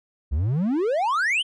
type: exponential sweep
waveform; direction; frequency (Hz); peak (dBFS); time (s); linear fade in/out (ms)
triangle; up; 63.3 to 3194; -18; 0.31-1.43; 20
effects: resampled to 24000 Hz